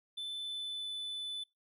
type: tone with pitch glide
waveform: triangle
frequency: 3520 to 3498 Hz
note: A7 to A7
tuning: 0 to -11 cents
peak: -36 dBFS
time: 0.17-1.44 s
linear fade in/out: 10 ms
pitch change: -11 cents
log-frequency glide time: 0.34-0.93 s
effects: noise-tail reverb RT60 0.2 s tail -21 dB re dry